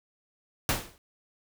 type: noise with exponential decay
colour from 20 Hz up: pink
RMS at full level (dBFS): -23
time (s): 0.69-0.98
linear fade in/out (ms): 1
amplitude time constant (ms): 61
effects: none